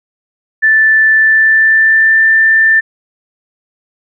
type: tone with pitch glide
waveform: sine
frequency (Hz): 1760 to 1780.5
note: A6 to A6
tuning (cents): 0 to +20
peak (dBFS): -5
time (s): 0.62-2.81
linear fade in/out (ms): 20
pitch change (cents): +20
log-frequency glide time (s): 1.15-2.25
effects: none